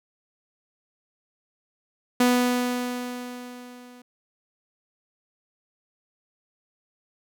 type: tone with level ramp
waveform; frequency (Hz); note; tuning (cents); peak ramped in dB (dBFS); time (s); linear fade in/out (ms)
sawtooth; 246.9; B3; 0; -12 to -42; 2.2-4.02; 5
effects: none